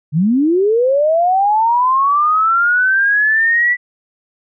sine linear sweep, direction up, 138.59 to 1975.5 Hz, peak -10 dBFS, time 0.12-3.77 s, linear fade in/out 50 ms, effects none

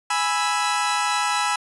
sawtooth chord, E major, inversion first, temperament equal, 830.6 / 987.8 / 1318.5 Hz, G#5 / B5 / E6, 0 / 0 / 0 cents, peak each -21 dBFS, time 0.1-1.56 s, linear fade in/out 5 ms, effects resampled to 24000 Hz

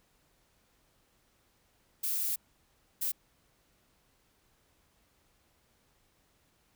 violet noise bursts at uneven times, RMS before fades -32 dBFS, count 2, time 2.03-2.36 / 3.01-3.12 s, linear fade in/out 10 ms, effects pink hiss -70 dBFS RMS until 6.75 s

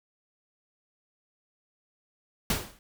pink noise with exponential decay, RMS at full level -23 dBFS, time 2.5-2.79 s, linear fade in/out 2 ms, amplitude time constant 63 ms, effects none

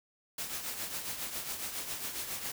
white noise with tremolo, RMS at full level -36 dBFS, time 0.38-2.52 s, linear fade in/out 5 ms, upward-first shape triangle, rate 7.3 Hz, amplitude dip 60%, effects none

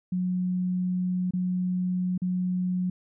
sine tone with dropouts, 181.9 Hz, F#3, 29 cents flat, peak -24 dBFS, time 0.12-2.9 s, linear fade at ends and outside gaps 5 ms, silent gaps 1.309-1.335 / 2.178-2.218 s, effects none

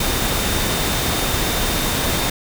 sine tone in noise, 3643 Hz, A#7, 41 cents flat, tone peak -30 dBFS, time 0-2.3 s, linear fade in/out 5 ms, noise pink, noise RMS -20 dBFS, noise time 0-2.3 s, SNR -13 dB, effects none

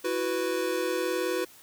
square chord, E suspended second, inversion none, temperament equal with one note detuned, 329.6 / 368.7 / 493.9 Hz, E4 / F#4 / B4, 0 / -6 / 0 cents, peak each -34 / -31 / -31 dBFS, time 0.04-1.45 s, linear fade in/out 10 ms, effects white hiss -53 dBFS RMS until 1.62 s

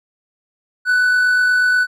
triangle tone with amplitude modulation, 1491 Hz, F#6, 13 cents sharp, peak -9 dBFS, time 0.85-1.87 s, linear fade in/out 50 ms, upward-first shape sine, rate 48.3 Hz, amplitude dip 25%, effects none

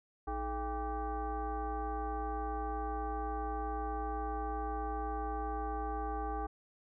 sine tone with frequency modulation, 426.1 Hz, G#4, 44 cents sharp, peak -34 dBFS, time 0.27-6.47 s, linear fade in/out 10 ms, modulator 370 Hz, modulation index 1.8, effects none

